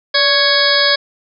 harmonic tone with a mistuned harmonic, 555 Hz, C#5, 2 cents sharp, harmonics 1 / 2 / 3 / 4 / 6 / 7 / 8 / 9, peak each -18 / -22 / -16 / -22 / -19 / -20 / -17 / -18 dBFS, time 0.14-0.96 s, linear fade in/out 10 ms, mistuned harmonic 1, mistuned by +61 cents, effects none

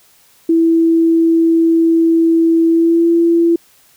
sine tone with pitch glide, 329.6 to 336.9 Hz, E4 to E4, 0 to +38 cents, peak -8 dBFS, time 0.49-3.56 s, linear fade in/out 5 ms, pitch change +38 cents, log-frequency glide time 2.68-3.08 s, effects white hiss -50 dBFS RMS until 3.96 s

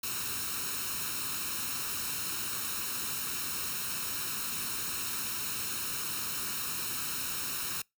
white noise with comb filter, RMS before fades -35 dBFS, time 0.03-7.82 s, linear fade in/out 5 ms, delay 0.74 ms, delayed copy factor +0.7, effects noise-tail reverb RT60 0.2 s tail -26 dB re dry + high-pass 60 Hz 12 dB/octave

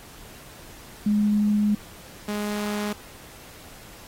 sine / sawtooth tone pair in turn, 208.7 / 208 Hz, G#3 / G#3, +9 / +3 cents, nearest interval unison, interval 6 cents, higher first, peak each -18 / -22 dBFS, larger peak first, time 1.06-1.75 / 2.28-2.93 s, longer first, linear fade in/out 5 ms, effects pink hiss -46 dBFS RMS until 4.07 s + AAC 48 kbps

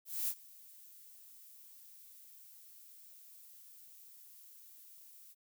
violet noise with ADSR envelope, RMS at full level -34 dBFS, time 0.05-5.35 s, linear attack 230 ms, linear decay 62 ms, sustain -23 dB, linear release 35 ms, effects none

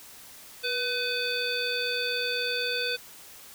harmonic tone with a mistuned harmonic, 504 Hz, B4, 35 cents sharp, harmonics 1 / 3 / 5 / 7 / 9, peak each -33 / -33 / -33 / -33 / -33 dBFS, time 0.63-2.97 s, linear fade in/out 20 ms, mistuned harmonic 1, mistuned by -60 cents, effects white hiss -48 dBFS RMS until 3.54 s

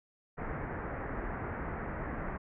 pink low-pass noise, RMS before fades -38 dBFS, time 0.37-2.38 s, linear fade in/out 20 ms, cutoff 2000 Hz, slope 48 dB/octave, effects none

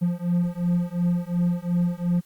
triangle beating tone pair, 173.6 / 176.4 Hz, F3 / F3, -10 / +18 cents, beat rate 2.8 Hz, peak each -22 dBFS, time 0.01-2.21 s, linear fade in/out 20 ms, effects white hiss -60 dBFS RMS until 2.25 s + Opus 32 kbps

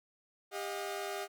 sawtooth tone cluster, 398.6 / 625 / 716 Hz, G4 / D#5 / F5, +29 / +8 / +43 cents, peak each -36 / -39 / -38 dBFS, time 0.51-1.28 s, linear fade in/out 50 ms, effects none

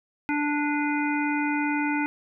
harmonic tone with a mistuned harmonic, 293.7 Hz, D4, in tune, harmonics 1 / 3 / 5 / 7 / 8, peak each -25 / -30 / -32 / -33 / -34 dBFS, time 0.29-2.06 s, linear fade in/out 0 ms, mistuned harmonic 8, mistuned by +77 cents, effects none

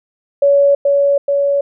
sine tone with echo, 564 Hz, C#5, 30 cents sharp, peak -7 dBFS, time 0.42-0.75 s, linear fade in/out 5 ms, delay 430 ms, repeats 2, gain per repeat -2 dB, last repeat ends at 1.61 s, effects none

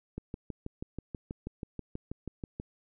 click train, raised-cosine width 3 ms, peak -24 dBFS, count 16, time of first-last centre 0.18-2.599 s, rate 6.2 Hz, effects none

